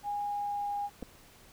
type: tone with pitch glide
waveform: sine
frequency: 820 to 814.8 Hz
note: G#5 to G#5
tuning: -22 to -33 cents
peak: -31 dBFS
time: 0.03-0.9 s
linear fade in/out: 50 ms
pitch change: -11 cents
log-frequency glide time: 0.18-0.76 s
type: clicks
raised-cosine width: 2 ms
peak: -27 dBFS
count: 2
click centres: 1.025 / 1.029 s
effects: pink hiss -57 dBFS RMS until 1.52 s